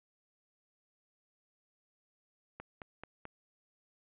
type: click train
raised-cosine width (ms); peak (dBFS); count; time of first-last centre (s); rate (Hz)
0.5; -29; 4; 2.6-3.254; 4.59
effects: resampled to 8000 Hz + 11-bit